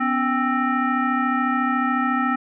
sine tone with frequency modulation, 784 Hz, G5, in tune, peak -18 dBFS, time 0-2.36 s, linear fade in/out 10 ms, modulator 534 Hz, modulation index 1.8, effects none

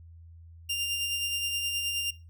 sawtooth tone with tremolo, 2794 Hz, F7, in tune, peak -24 dBFS, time 0.69-2.11 s, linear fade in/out 10 ms, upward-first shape sine, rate 9.5 Hz, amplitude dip 35%, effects noise-tail reverb RT60 0.3 s tail -20 dB re dry + added 83 Hz sine -47 dBFS peak until 2.29 s

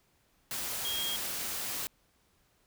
sine tone in noise, 3254 Hz, G#7, 36 cents flat, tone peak -33 dBFS, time 0.85-1.16 s, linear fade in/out 0 ms, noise white, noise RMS -36 dBFS, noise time 0.51-1.87 s, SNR 0 dB, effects pink hiss -70 dBFS RMS until 2.66 s

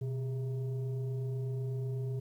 sine tone pair together, 125.98 / 406 Hz, B2 / G#4, +35 / -39 cents, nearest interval octave + minor sixth, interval 2026 cents, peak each -31 / -40 dBFS, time 0.01-2.2 s, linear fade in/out 10 ms, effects tanh soft clip ceiling -30 dBFS + 11-bit

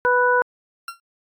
harmonic tone, 493.9 Hz, B4, in tune, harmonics 1 / 2 / 3, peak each -19 / -19 / -19 dBFS, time 0.05-0.42 s, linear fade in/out 0 ms
40% pulse tone with exponential decay, 1370 Hz, F6, 34 cents flat, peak -25 dBFS, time 0.88-1 s, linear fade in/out 2 ms, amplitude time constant 26 ms
effects AAC 64 kbps

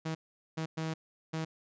sawtooth tone bursts at uneven times, 160 Hz, D#3, 49 cents sharp, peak -29 dBFS, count 4, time 0.05-0.15 / 0.57-0.66 / 0.77-0.94 / 1.33-1.45 s, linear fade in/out 10 ms, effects resampled to 16000 Hz

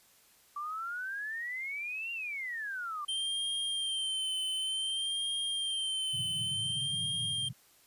sine exponential two-way sweep, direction up then down, 1157 to 2794 to 1157 Hz, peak -35 dBFS, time 0.56-3.05 s, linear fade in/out 5 ms, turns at 2.12 s
square tone with vibrato, 3136 Hz, G7, in tune, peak -32 dBFS, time 3.08-7.49 s, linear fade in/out 10 ms, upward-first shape sine, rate 0.55 Hz, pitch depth 46 cents each way
pink band-pass noise, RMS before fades -44 dBFS, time 6.13-7.53 s, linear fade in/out 5 ms, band 110 to 160 Hz, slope 48 dB/octave
effects white hiss -63 dBFS RMS until 7.86 s + resampled to 32000 Hz

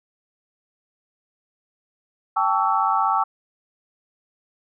sine chord, A dominant seventh, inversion third, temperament equal with one note detuned, 784 / 880 / 1132 / 1318.5 Hz, G5 / A5 / C#6 / E6, 0 / 0 / +36 / 0 cents, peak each -23 dBFS, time 2.36-3.24 s, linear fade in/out 10 ms, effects none

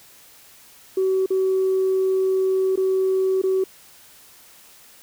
sine tone with dropouts, 379 Hz, F#4, 42 cents sharp, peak -16 dBFS, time 0.97-3.64 s, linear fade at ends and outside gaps 5 ms, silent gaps 1.261-1.304 / 2.758-2.774 / 3.417-3.436 s, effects tanh soft clip ceiling -13 dBFS + white hiss -49 dBFS RMS until 5.02 s

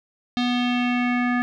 square tone with low-pass filter sweep, 245.3 Hz, B3, 12 cents flat, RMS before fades -22 dBFS, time 0.37-1.42 s, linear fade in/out 0 ms, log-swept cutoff 3800 to 1800 Hz, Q 3.5, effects none

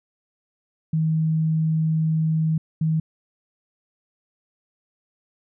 sine tone bursts at uneven times, 158.9 Hz, D#3, 37 cents sharp, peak -18 dBFS, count 2, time 0.93-2.58 / 2.81-3 s, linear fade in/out 5 ms, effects none

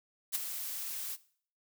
blue noise with ADSR envelope, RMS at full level -30 dBFS, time 0.32-1.17 s, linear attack 32 ms, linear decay 16 ms, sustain -9 dB, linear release 34 ms, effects noise-tail reverb RT60 0.5 s tail -18 dB re dry

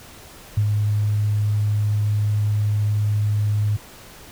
sine tone with ADSR envelope, 104.7 Hz, G#2, 15 cents sharp, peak -14 dBFS, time 0.57-3.77 s, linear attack 6 ms, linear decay 69 ms, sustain -3 dB, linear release 13 ms, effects pink hiss -43 dBFS RMS until 4.31 s

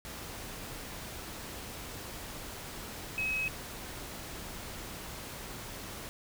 sine tone in noise, 2555 Hz, D#7, 45 cents sharp, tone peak -30 dBFS, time 3.18-3.48 s, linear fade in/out 0 ms, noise pink, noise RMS -43 dBFS, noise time 0.05-6.09 s, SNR +10 dB, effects none

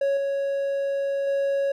triangle tone with level steps, 554.4 Hz, C#5, in tune, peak -18 / -21 / -19 dBFS, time 0.01-1.72 s, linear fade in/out 5 ms, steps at 0.17 / 1.27 s, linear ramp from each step 2 ms, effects none

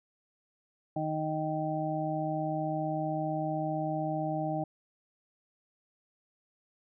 harmonic tone, 155.56 Hz, D#3, in tune, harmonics 1 / 2 / 4 / 5, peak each -35 / -35 / -35 / -35 dBFS, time 0.96-4.64 s, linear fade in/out 5 ms, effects none

